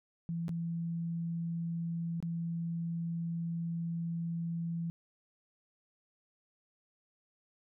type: tone with dropouts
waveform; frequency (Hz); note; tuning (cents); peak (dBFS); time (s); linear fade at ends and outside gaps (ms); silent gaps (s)
sine; 167.8; E3; +31; -33; 0.29-4.9; 0; 0.482-0.492 / 2.203-2.226
effects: none